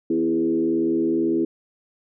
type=tone with frequency modulation; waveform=sine; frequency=331 Hz; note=E4; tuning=7 cents sharp; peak=-18 dBFS; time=0.1-1.45 s; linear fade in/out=5 ms; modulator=77.9 Hz; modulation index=0.96; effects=none